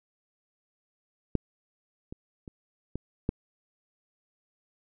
clicks, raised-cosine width 3 ms, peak -11 / -26 / -29 / -20 / -13 dBFS, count 5, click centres 1.353 / 2.125 / 2.478 / 2.956 / 3.291 s, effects none

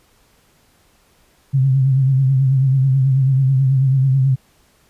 sine tone with vibrato, 133.4 Hz, C3, 34 cents sharp, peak -11 dBFS, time 1.53-4.36 s, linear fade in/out 20 ms, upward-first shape triangle, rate 9.2 Hz, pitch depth 68 cents each way, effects pink hiss -56 dBFS RMS until 4.89 s + resampled to 32000 Hz

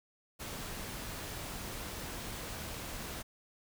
pink noise, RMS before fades -42 dBFS, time 0.39-3.23 s, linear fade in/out 20 ms, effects none

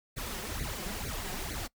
pink noise with flanger, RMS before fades -37 dBFS, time 0.16-1.68 s, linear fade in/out 20 ms, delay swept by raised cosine 0.46 to 5.56 ms, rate 2.2 Hz, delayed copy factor +1, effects noise-tail reverb RT60 0.1 s tail -23 dB re dry

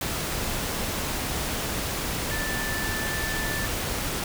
sine tone in noise, 1760 Hz, A6, in tune, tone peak -31 dBFS, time 2.31-3.66 s, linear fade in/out 2 ms, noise pink, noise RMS -29 dBFS, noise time 0.01-4.24 s, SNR -5 dB, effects none

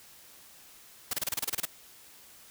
white noise bursts, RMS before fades -30 dBFS, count 11, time 1.11-1.654 s, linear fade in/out 5 ms, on 24 ms, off 28 ms, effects white hiss -54 dBFS RMS until 2.5 s

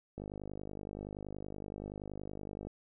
click train, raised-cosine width 2 ms, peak -29 dBFS, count 127, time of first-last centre 0.18-2.67 s, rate 50.6 Hz, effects none

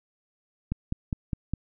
click train, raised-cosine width 5 ms, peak -15 dBFS, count 5, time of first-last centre 0.72-1.536 s, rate 4.9 Hz, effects none

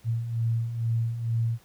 sine beating tone pair, 113.4 / 115.6 Hz, A#2 / A#2, -47 / -14 cents, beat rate 2.2 Hz, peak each -32 / -25 dBFS, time 0.04-1.59 s, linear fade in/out 50 ms, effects pink hiss -59 dBFS RMS until 1.64 s

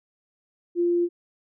sine tone, 347.2 Hz, F4, 10 cents flat, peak -19 dBFS, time 0.75-1.09 s, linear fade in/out 50 ms, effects none

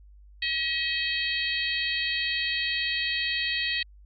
harmonic tone with a mistuned harmonic, 638 Hz, D#5, 43 cents sharp, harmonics 3 / 4 / 5 / 6 / 7, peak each -30 / -31 / -32 / -33 / -33 dBFS, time 0.42-3.83 s, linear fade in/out 5 ms, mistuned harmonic 7, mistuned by -23 cents, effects added 50 Hz sine -48 dBFS peak until 4.05 s + MP3 48 kbps

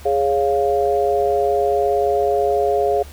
sine chord, Db major, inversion second, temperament equal, 415.3 / 554.4 / 698.5 Hz, Ab4 / Db5 / F5, 0 / 0 / 0 cents, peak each -18 / -21 / -19 dBFS, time 0.05-3.03 s, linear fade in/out 10 ms, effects added 72 Hz sine -36 dBFS peak until 3.12 s + pink hiss -43 dBFS RMS until 3.12 s

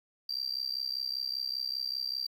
triangle tone with amplitude modulation, 4704 Hz, D8, 2 cents sharp, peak -26 dBFS, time 0.29-2.27 s, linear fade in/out 5 ms, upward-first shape sine, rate 65.1 Hz, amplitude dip 100%, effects tanh soft clip ceiling -23 dBFS + 10-bit

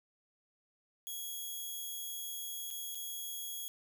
5% pulse tone with dropouts, 3322 Hz, G#7, in tune, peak -31 dBFS, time 1.07-3.68 s, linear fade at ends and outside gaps 0 ms, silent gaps 2.704-2.71 / 2.947-2.954 s, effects 12-bit

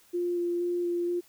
sine tone with vibrato, 349.2 Hz, F4, in tune, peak -26 dBFS, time 0.13-1.21 s, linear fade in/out 20 ms, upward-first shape square, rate 2.1 Hz, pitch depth 9 cents each way, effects white hiss -60 dBFS RMS until 1.28 s

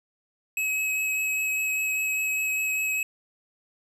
square tone with vibrato, 2561 Hz, D#7, 49 cents sharp, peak -25 dBFS, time 0.57-3.03 s, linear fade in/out 2 ms, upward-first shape triangle, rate 5 Hz, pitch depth 11 cents each way, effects none

